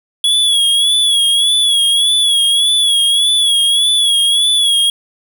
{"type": "tone with vibrato", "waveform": "square", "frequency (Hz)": 3362, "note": "G#7", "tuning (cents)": 20, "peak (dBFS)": -10, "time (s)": [0.24, 4.9], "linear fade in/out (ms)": 2, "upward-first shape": "sine", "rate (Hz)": 1.7, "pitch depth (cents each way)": 60, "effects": []}